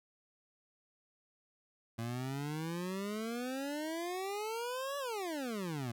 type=exponential two-way sweep; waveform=25% pulse; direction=up then down; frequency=113 to 575 to 113 Hz; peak=-33 dBFS; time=1.98-5.92 s; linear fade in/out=10 ms; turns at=4.98 s; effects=none